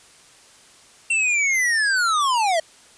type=linear sweep; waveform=square; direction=down; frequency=2726 to 622.3 Hz; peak=-18 dBFS; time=1.1-2.6 s; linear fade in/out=5 ms; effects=white hiss -50 dBFS RMS until 2.97 s + resampled to 22050 Hz